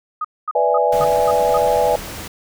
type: tone bursts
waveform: sine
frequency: 1244.5 Hz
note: D#6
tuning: in tune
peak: -19 dBFS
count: 6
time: 0.21-1.576 s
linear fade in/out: 5 ms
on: 36 ms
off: 230 ms
type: chord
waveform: sine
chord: E dominant seventh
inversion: second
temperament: equal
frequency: 493.9 / 587.3 / 659.3 / 830.6 Hz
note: B4 / D5 / E5 / G#5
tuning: 0 / 0 / 0 / 0 cents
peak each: -18 / -19 / -20 / -18 dBFS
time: 0.55-1.96 s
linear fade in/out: 5 ms
type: noise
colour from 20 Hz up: pink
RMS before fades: -31 dBFS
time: 0.92-2.28 s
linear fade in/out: 5 ms
type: tone with exponential decay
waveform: 45% pulse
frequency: 146.83 Hz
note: D3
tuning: in tune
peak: -24 dBFS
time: 1-1.26 s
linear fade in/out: 2 ms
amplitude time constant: 55 ms
effects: none